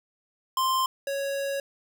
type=tone pair in turn; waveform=square; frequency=1046.5 / 554.4 Hz; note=C6 / C#5; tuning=0 / 0 cents; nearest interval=major seventh; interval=1100 cents; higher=first; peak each=-23 / -28 dBFS; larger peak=first; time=0.57-0.86 / 1.07-1.6 s; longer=second; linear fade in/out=2 ms; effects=none